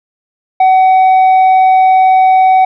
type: tone with tanh clipping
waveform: sine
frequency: 753 Hz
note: F#5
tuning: 30 cents sharp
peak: -5 dBFS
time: 0.6-2.65 s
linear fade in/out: 5 ms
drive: 4 dB
effects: none